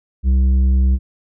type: tone with tanh clipping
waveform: sine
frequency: 65 Hz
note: C2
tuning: 11 cents flat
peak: -12 dBFS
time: 0.23-0.99 s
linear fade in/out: 50 ms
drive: 7 dB
effects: none